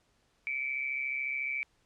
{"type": "tone with amplitude modulation", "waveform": "sine", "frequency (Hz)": 2306, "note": "D7", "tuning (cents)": -32, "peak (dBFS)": -28, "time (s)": [0.47, 1.63], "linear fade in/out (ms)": 0, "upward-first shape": "sine", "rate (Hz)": 134, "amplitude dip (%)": 70, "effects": ["pink hiss -71 dBFS RMS until 1.85 s", "low-pass 8000 Hz 12 dB/octave"]}